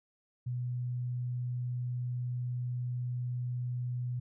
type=tone; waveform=sine; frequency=123.47 Hz; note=B2; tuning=in tune; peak=-32 dBFS; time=0.46-4.2 s; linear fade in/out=10 ms; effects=none